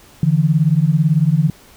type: beating tone pair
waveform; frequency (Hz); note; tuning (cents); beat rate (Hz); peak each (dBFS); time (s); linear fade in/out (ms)
sine; 146.83 / 164.83; D3 / E3; 0 / 0; 18; -14; 0.23-1.5; 2
effects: pink hiss -46 dBFS RMS until 1.76 s